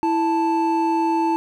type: tone pair together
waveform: triangle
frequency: 329.6 / 880 Hz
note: E4 / A5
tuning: 0 / 0 cents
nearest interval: octave + perfect fourth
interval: 1700 cents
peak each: -18 dBFS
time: 0.03-1.36 s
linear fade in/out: 0 ms
effects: none